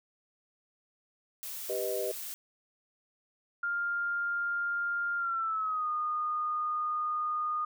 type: noise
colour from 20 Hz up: blue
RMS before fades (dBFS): -40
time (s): 1.43-2.34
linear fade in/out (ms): 0
type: chord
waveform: sine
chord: G augmented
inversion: none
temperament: equal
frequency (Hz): 392 / 493.9 / 622.3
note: G4 / B4 / D#5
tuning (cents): 0 / 0 / 0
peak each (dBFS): -35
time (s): 1.69-2.12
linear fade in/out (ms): 10
type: tone with pitch glide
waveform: sine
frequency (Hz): 1401 to 1226.7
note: F6 to D#6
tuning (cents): +5 to -25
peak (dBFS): -29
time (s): 3.63-7.65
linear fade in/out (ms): 5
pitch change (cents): -230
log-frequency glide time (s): 5.17-5.89
effects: none